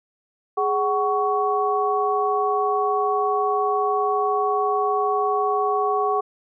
sine tone cluster, 416.5 / 751 / 1117 Hz, G#4 / F#5 / C#6, +5 / +26 / +13 cents, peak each -23 dBFS, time 0.57-6.21 s, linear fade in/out 10 ms, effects none

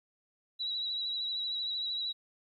sine tone with vibrato, 3900 Hz, B7, 23 cents flat, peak -32 dBFS, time 0.59-2.13 s, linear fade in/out 20 ms, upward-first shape sine, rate 13 Hz, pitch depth 32 cents each way, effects 12-bit

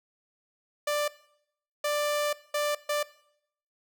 sawtooth tone bursts at uneven times, 590 Hz, D5, 8 cents sharp, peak -22 dBFS, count 4, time 0.87-1.08 / 1.84-2.33 / 2.54-2.75 / 2.89-3.03 s, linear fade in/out 5 ms, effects noise-tail reverb RT60 0.7 s tail -19 dB re dry

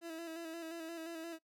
30% pulse tone with vibrato, 329.6 Hz, E4, in tune, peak -40 dBFS, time 0.01-1.39 s, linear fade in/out 50 ms, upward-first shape square, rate 5.7 Hz, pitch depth 36 cents each way, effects noise-tail reverb RT60 0.1 s tail -21 dB re dry

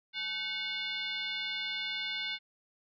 sine tone with frequency modulation, 2868 Hz, F7, 45 cents sharp, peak -33 dBFS, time 0.13-2.39 s, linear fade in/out 50 ms, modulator 670 Hz, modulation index 1.8, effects none

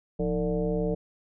sine tone with frequency modulation, 312.4 Hz, D#4, 7 cents sharp, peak -24 dBFS, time 0.19-0.95 s, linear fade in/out 10 ms, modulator 138 Hz, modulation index 1.9, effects none

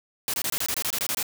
white noise bursts, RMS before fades -27 dBFS, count 12, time 0.28-1.228 s, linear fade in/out 0 ms, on 57 ms, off 24 ms, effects none

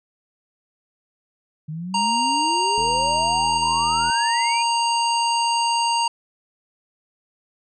sine exponential sweep, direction up, 150.1 to 2489 Hz, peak -27 dBFS, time 1.68-4.63 s, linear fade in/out 10 ms
harmonic tone, 932.3 Hz, A#5, in tune, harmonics 1 / 3 / 5 / 7 / 9, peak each -19 / -26 / -27 / -34 / -33 dBFS, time 1.94-6.08 s, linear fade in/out 5 ms
click train, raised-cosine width 3 ms, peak -24 dBFS, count 109, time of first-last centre 2.78-4.099 s, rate 81.9 Hz
effects none

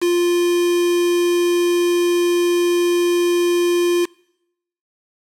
triangle tone with quantisation, 349.2 Hz, F4, in tune, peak -12 dBFS, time 0.01-4.06 s, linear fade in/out 20 ms, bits 4, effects noise-tail reverb RT60 0.8 s tail -25 dB re dry + low-pass 12000 Hz 12 dB/octave

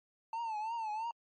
triangle tone with vibrato, 888 Hz, A5, 16 cents sharp, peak -33 dBFS, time 0.33-1.11 s, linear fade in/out 2 ms, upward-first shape triangle, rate 3 Hz, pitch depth 110 cents each way, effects MP3 32 kbps

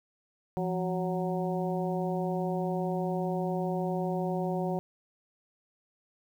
harmonic tone with a mistuned harmonic, 185 Hz, F#3, in tune, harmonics 1 / 2 / 3 / 4 / 5, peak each -31 / -34 / -36 / -36 / -42 dBFS, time 0.57-4.79 s, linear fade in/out 0 ms, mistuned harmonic 1, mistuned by -120 cents, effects 10-bit

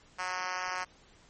5% pulse tone with high-pass filter, 183.1 Hz, F#3, 18 cents flat, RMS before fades -35 dBFS, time 0.18-0.85 s, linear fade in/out 20 ms, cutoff 880 Hz, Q 1.4, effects pink hiss -60 dBFS RMS until 1.29 s + MP3 32 kbps

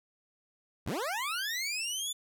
20% pulse linear sweep, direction up, 45.6 to 3520 Hz, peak -27 dBFS, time 0.86-2.13 s, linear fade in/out 10 ms, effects none

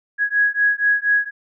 sine beating tone pair, 1661 / 1665.2 Hz, G#6 / G#6, 0 / +4 cents, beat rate 4.2 Hz, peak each -18 dBFS, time 0.18-1.31 s, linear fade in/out 50 ms, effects none

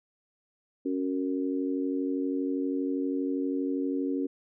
harmonic tone, 92.5 Hz, F#2, in tune, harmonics 3 / 4 / 5, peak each -28 / -34 / -36 dBFS, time 0.85-4.27 s, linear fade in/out 10 ms, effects none

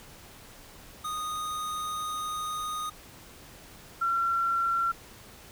square / sine tone pair in turn, 1239 / 1363.1 Hz, D#6 / F6, -8 / -42 cents, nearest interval major second, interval 166 cents, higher second, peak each -32 / -24 dBFS, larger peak second, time 1.04-2.9 / 4.01-4.92 s, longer first, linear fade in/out 10 ms, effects pink hiss -50 dBFS RMS until 5.51 s

